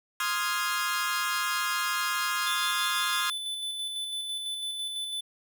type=chord; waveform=sawtooth; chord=F minor seventh; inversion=second; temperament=equal; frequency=1046.5 / 1244.5 / 1396.9 / 1661.2 Hz; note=C6 / Eb6 / F6 / Ab6; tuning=0 / 0 / 0 / 0 cents; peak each=-29 dBFS; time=0.2-3.3 s; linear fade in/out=2 ms
type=tone with tremolo; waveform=square; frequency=3500 Hz; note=A7; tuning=10 cents flat; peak=-31 dBFS; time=2.46-5.21 s; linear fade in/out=10 ms; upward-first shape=square; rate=6 Hz; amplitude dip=30%
effects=none